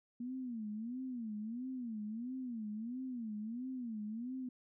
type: tone with vibrato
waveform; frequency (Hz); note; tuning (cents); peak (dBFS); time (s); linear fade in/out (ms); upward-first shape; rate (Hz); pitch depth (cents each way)
sine; 234; A#3; +7; -39; 0.2-4.49; 5; sine; 1.5; 190
effects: none